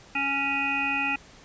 harmonic tone, 277.2 Hz, C#4, in tune, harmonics 1 / 3 / 5 / 7 / 9 / 10, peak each -34 / -32 / -34 / -35 / -26 / -36 dBFS, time 0.15-1.16 s, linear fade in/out 5 ms, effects pink hiss -51 dBFS RMS until 1.44 s + resampled to 16000 Hz

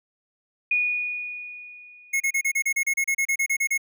sine tone with exponential decay, 2459 Hz, D#7, 21 cents flat, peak -18 dBFS, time 0.71-2.55 s, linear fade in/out 5 ms, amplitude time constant 400 ms
square tone bursts, 2172 Hz, C#7, 36 cents flat, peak -21 dBFS, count 16, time 2.13-3.778 s, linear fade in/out 10 ms, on 73 ms, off 32 ms
effects none

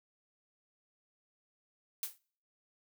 blue noise with exponential decay, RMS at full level -33 dBFS, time 2.03-2.18 s, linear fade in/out 1 ms, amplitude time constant 32 ms, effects noise-tail reverb RT60 0.5 s tail -25 dB re dry

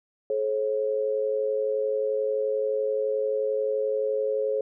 sine tone pair together, 428.9 / 540.4 Hz, A4 / C#5, -44 / -44 cents, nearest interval major third, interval 400 cents, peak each -26 dBFS, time 0.3-4.61 s, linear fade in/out 2 ms, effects none

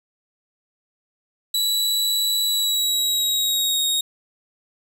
sawtooth tone with pitch glide, 3933 to 3749 Hz, B7 to A#7, -8 to +9 cents, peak -16 dBFS, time 1.54-4.01 s, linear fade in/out 5 ms, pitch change -83 cents, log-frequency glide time 2.45-3.82 s, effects none

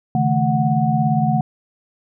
sine tone cluster, 139.6 / 157.1 / 218.8 / 737 Hz, C#3 / D#3 / A3 / F#5, +13 / +17 / -9 / -7 cents, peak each -20 dBFS, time 0.15-1.41 s, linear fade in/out 2 ms, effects none

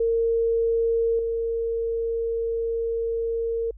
sine tone with level steps, 459.2 Hz, A#4, 26 cents flat, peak -19 / -23 dBFS, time 0-3.71 s, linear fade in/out 5 ms, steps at 1.19 s, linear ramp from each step 2 ms, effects added 50 Hz sine -41 dBFS peak until 3.77 s

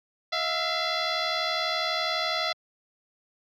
sine tone with frequency modulation, 1390 Hz, F6, 9 cents flat, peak -24 dBFS, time 0.32-2.53 s, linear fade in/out 10 ms, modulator 677 Hz, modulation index 4.9, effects tanh soft clip ceiling -20 dBFS + high-pass 100 Hz 12 dB/octave

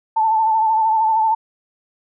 sine tone with vibrato, 882 Hz, A5, 4 cents sharp, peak -13 dBFS, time 0.16-1.35 s, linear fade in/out 10 ms, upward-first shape triangle, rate 13 Hz, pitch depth 50 cents each way, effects none

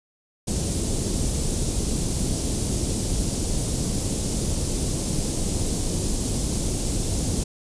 pink band-stop noise, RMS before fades -24 dBFS, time 0.47-7.44 s, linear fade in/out 10 ms, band 370 to 6800 Hz, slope 12 dB/octave, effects resampled to 22050 Hz

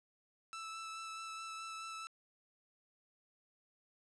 sawtooth tone with vibrato, 1318.5 Hz, E6, in tune, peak -40 dBFS, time 0.53-2.07 s, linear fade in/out 0 ms, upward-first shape sine, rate 4.7 Hz, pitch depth 11 cents each way, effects resampled to 22050 Hz + 12-bit

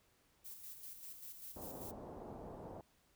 violet noise with tremolo, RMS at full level -50 dBFS, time 0.44-1.92 s, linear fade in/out 20 ms, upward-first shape square, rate 5.1 Hz, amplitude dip 45%
white low-pass noise, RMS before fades -50 dBFS, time 1.56-2.81 s, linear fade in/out 2 ms, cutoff 770 Hz, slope 24 dB/octave
effects pink hiss -73 dBFS RMS until 3.15 s

